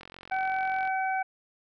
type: click train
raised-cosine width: 0.3 ms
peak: -28 dBFS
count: 40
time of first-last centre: 0.01-0.875 s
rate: 45.1 Hz
type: harmonic tone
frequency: 761 Hz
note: F#5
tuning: 48 cents sharp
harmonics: 1 / 2 / 3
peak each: -27 / -33 / -37 dBFS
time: 0.31-1.23 s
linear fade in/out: 10 ms
effects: none